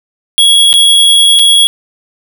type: tone with dropouts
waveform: square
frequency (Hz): 3331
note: G#7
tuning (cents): +4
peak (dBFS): -4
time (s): 0.38-1.67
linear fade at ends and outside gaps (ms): 0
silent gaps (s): 0.729-0.739 / 1.39-1.394
effects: none